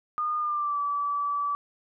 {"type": "tone with pitch glide", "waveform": "sine", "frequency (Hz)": [1220, 1152.9], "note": ["D#6", "D6"], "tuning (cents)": [-34, -32], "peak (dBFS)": -25, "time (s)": [0.18, 1.55], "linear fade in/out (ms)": 0, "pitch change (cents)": -98, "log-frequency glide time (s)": [0.38, 0.79], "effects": []}